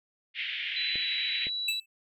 white band-pass noise, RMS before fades -34 dBFS, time 0.34-1.5 s, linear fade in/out 50 ms, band 1900 to 3300 Hz, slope 48 dB/octave
sine tone with pitch glide, 3977 to 3929 Hz, B7 to B7, +11 to -10 cents, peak -30 dBFS, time 0.76-1.8 s, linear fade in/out 5 ms, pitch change -21 cents, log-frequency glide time 0.96-1.06 s
clicks, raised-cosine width 2 ms, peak -30 dBFS, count 2, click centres 0.957 / 1.469 s
square tone with exponential decay, 2637 Hz, E7, in tune, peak -25 dBFS, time 1.68-1.86 s, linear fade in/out 5 ms, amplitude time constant 38 ms
effects none

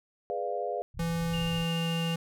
sine chord, G# diminished seventh, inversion none, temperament equal with one note detuned, 415.3 / 493.9 / 591.8 / 698.5 Hz, G#4 / B4 / D5 / F5, 0 / 0 / +13 / 0 cents, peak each -36 / -35 / -36 / -34 dBFS, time 0.3-0.82 s, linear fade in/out 0 ms
pink low-pass noise, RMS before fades -41 dBFS, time 0.94-1.65 s, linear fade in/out 10 ms, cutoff 140 Hz, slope 96 dB/octave
square tone with pitch glide, 167.3 to 166.14 Hz, E3 to E3, +26 to +14 cents, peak -29 dBFS, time 0.99-2.16 s, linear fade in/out 5 ms, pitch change -12 cents, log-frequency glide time 1.25-1.83 s
sine tone with vibrato, 2810 Hz, F7, 10 cents sharp, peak -35 dBFS, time 1.33-2.15 s, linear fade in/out 10 ms, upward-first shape square, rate 14 Hz, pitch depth 10 cents each way
effects none

